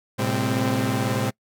sawtooth tone cluster, 111.7 / 129.8 / 201.5 / 260.6 Hz, A2 / C3 / G3 / C4, +27 / -13 / +48 / -7 cents, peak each -22 / -24 / -25 / -22 dBFS, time 0.18-1.31 s, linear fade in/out 20 ms, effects noise-tail reverb RT60 0.1 s tail -25 dB re dry

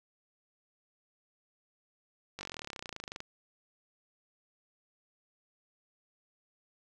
slowing click train, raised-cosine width 0.2 ms, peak -23 dBFS, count 28, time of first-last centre 2.39-3.204 s, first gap 20 ms, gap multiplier 1.03, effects none

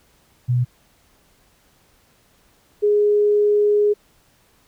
sine tone pair in turn, 123.47 / 415.3 Hz, B2 / G#4, 0 / 0 cents, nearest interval octave + major sixth, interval 2100 cents, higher second, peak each -15 / -13 dBFS, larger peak second, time 0.48-0.65 / 2.82-3.94 s, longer second, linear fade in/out 20 ms, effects pink hiss -58 dBFS RMS until 4.67 s

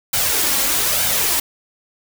white noise with flanger, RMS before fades -18 dBFS, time 0.13-1.4 s, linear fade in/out 5 ms, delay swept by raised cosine 1.3 to 3.7 ms, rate 1.1 Hz, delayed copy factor +0.55, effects none

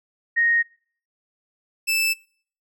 sine / sawtooth tone pair in turn, 1864.7 / 2637 Hz, A#6 / E7, 0 / 0 cents, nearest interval tritone, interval 600 cents, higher second, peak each -16 dBFS, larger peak neither, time 0.36-0.63 / 1.87-2.14 s, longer neither, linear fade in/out 20 ms, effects noise-tail reverb RT60 0.5 s tail -24 dB re dry

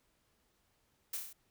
blue noise with echo, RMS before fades -38 dBFS, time 1.13-1.17 s, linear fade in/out 5 ms, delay 32 ms, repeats 5, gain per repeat -3 dB, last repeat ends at 1.33 s, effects pink hiss -75 dBFS RMS until 1.5 s

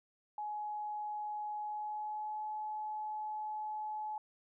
sine tone with pitch glide, 842 to 854.2 Hz, G#5 to G#5, +24 to +48 cents, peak -37 dBFS, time 0.38-4.18 s, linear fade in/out 2 ms, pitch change +24 cents, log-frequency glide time 1.59-2.44 s, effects none

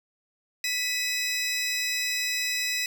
20% pulse tone pair together, 1975.5 / 2547 Hz, B6 / D#7, 0 / +40 cents, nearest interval major third, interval 440 cents, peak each -24 dBFS, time 0.64-2.86 s, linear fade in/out 2 ms, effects none

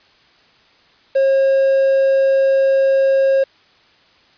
triangle tone with quantisation, 540 Hz, C#5, 45 cents flat, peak -9 dBFS, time 1.15-3.44 s, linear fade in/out 10 ms, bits 6, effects white hiss -52 dBFS RMS until 4.37 s + resampled to 11025 Hz

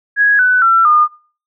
sine tone with pitch steps, 1661.2 / 1497.2 / 1349.3 / 1216.1 Hz, G#6 / F#6 / E6 / D#6, 0 / +20 / +40 / -40 cents, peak -7 dBFS, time 0.16-1.08 s, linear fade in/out 50 ms, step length 230 ms, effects noise-tail reverb RT60 0.4 s tail -19 dB re dry

